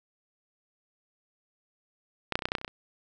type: clicks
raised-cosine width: 0.3 ms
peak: -12 / -7 / -20 / -17 / -8 / -29 / -10 / -9 / -27 / -24 / -16 / -25 dBFS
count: 12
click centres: 2.323 / 2.355 / 2.391 / 2.422 / 2.455 / 2.487 / 2.519 / 2.552 / 2.584 / 2.614 / 2.647 / 2.679 s
effects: none